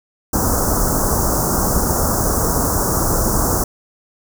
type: band-stop noise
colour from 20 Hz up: pink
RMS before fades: -17 dBFS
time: 0.33-3.64 s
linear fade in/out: 5 ms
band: 1400 to 5600 Hz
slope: 48 dB/octave
effects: none